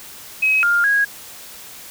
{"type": "tone with pitch steps", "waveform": "sine", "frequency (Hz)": [2548, 1405, 1648], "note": ["D#7", "F6", "G#6"], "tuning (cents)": [41, 10, -14], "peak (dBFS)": -13, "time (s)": [0.42, 1.05], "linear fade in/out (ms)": 10, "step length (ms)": 210, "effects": ["white hiss -38 dBFS RMS until 1.9 s"]}